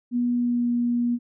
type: tone with pitch glide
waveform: sine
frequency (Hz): 242.7 to 239.9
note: B3 to A#3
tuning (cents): -30 to +50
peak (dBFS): -20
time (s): 0.11-1.19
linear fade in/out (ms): 50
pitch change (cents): -20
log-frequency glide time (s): 0.34-0.71
effects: none

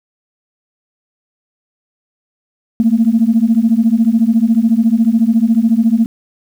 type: beating tone pair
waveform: sine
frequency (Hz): 220 / 234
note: A3 / A#3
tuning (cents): 0 / +7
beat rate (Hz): 14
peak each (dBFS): -11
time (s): 2.8-6.06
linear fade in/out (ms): 0
effects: tanh soft clip ceiling -1 dBFS + 7-bit

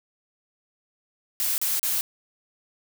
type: noise bursts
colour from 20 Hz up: blue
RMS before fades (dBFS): -25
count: 3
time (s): 1.4-2.01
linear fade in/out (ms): 0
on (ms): 180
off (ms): 35
effects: none

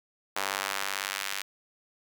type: tone with high-pass filter sweep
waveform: sawtooth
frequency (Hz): 98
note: G2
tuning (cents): 0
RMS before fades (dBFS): -33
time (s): 0.36-1.42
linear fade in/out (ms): 5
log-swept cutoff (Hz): 920 to 2000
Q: 0.88
effects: none

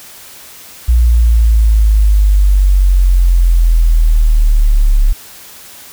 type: exponential sweep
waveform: sine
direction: down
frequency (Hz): 59.8 to 34.65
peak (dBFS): -5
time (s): 0.88-5.13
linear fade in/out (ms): 10
effects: white hiss -35 dBFS RMS until 5.92 s

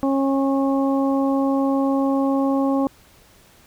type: harmonic tone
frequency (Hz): 272.7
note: C#4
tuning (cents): -28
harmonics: 1 / 2 / 3 / 4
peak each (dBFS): -18 / -24 / -28 / -30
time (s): 0.03-2.87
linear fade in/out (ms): 0
effects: pink hiss -52 dBFS RMS until 3.66 s

